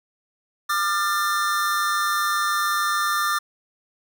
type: tone cluster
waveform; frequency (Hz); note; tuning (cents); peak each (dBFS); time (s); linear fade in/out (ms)
square; 1200 / 1387 / 1783; D6 / F6 / A6; +37 / -12 / +22; -23 / -28 / -28; 0.69-3.39; 10
effects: none